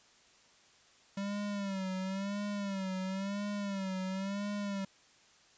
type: tone with vibrato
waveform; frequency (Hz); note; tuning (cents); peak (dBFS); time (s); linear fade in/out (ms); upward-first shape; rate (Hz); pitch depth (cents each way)
square; 196; G3; 0; -35; 1.17-4.85; 5; sine; 0.97; 81
effects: white hiss -63 dBFS RMS until 5.57 s + resampled to 16000 Hz